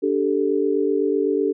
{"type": "chord", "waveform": "sine", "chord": "D suspended fourth", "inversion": "none", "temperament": "equal with one note detuned", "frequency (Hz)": [291.3, 392, 440], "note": ["D4", "G4", "A4"], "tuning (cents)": [-14, 0, 0], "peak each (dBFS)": [-23, -21, -22], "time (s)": [0.02, 1.53], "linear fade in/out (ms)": 20, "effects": []}